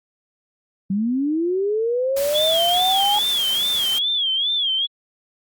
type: linear sweep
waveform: sine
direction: up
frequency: 186.8 to 840 Hz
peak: -18 dBFS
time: 0.9-3.19 s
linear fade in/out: 5 ms
type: noise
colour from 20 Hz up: white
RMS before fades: -30 dBFS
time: 2.16-3.99 s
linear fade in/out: 10 ms
type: tone with vibrato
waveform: sine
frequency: 3322 Hz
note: G#7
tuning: in tune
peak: -18 dBFS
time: 2.34-4.87 s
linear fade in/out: 20 ms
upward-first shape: sine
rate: 2.4 Hz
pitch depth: 130 cents each way
effects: Opus 32 kbps